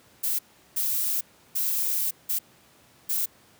violet noise bursts at uneven times, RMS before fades -26 dBFS, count 5, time 0.23-0.39 / 0.76-1.21 / 1.55-2.11 / 2.29-2.39 / 3.09-3.26 s, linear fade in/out 10 ms, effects pink hiss -57 dBFS RMS until 3.59 s + high-pass 100 Hz 12 dB/octave

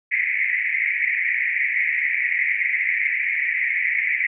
pink band-pass noise, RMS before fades -22 dBFS, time 0.11-4.27 s, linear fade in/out 10 ms, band 1900 to 2300 Hz, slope 96 dB/octave, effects none

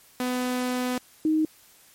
sawtooth / sine tone pair in turn, 250.4 / 312.6 Hz, B3 / D#4, +24 / +8 cents, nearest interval major third, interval 384 cents, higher second, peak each -21 / -19 dBFS, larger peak second, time 0.2-0.98 / 1.25-1.45 s, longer first, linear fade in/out 2 ms, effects white hiss -55 dBFS RMS until 1.94 s + MP3 64 kbps

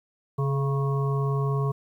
harmonic tone with a mistuned harmonic, 137.2 Hz, C#3, 17 cents flat, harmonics 1 / 3 / 5 / 7 / 8, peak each -23 / -31 / -40 / -41 / -34 dBFS, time 0.38-1.72 s, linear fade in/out 10 ms, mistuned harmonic 3, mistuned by +38 cents, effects 10-bit

